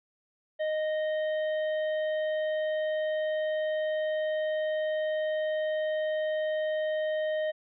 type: harmonic tone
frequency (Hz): 620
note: D#5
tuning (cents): -6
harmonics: 1 / 3 / 5 / 6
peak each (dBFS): -27 / -39 / -46 / -55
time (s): 0.59-7.52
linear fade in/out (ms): 20
effects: none